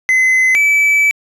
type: tone pair in turn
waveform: triangle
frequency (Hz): 2042 / 2304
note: C7 / D7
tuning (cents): -43 / -34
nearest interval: major second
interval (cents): 209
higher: second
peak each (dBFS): -7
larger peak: neither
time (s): 0.09-0.55 / 0.55-1.11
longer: second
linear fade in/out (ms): 0
effects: resampled to 32000 Hz